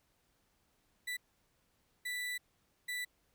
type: tone bursts at uneven times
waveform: 35% pulse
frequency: 1976 Hz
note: B6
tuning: in tune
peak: -35 dBFS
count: 3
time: 1.07-1.17 / 2.05-2.38 / 2.88-3.05 s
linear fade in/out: 10 ms
effects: pink hiss -75 dBFS RMS until 3.34 s